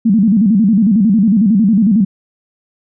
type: tone with vibrato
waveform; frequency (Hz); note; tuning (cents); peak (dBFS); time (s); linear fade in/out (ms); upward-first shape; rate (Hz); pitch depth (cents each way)
sine; 208.8; G#3; +10; -7; 0.05-2.05; 10; square; 11; 150
effects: none